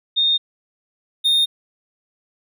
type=tone pair in turn; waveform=sine / triangle; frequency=3672 / 3672 Hz; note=A#7 / A#7; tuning=-27 / -27 cents; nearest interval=unison; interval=0 cents; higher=neither; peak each=-14 / -12 dBFS; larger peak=second; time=0.16-0.38 / 1.24-1.46 s; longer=neither; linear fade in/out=20 ms; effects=none